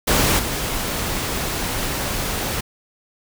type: noise with level steps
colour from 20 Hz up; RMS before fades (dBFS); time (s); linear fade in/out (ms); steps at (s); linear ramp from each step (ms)
pink; -17 / -24; 0.07-2.61; 10; 0.38; 20
effects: none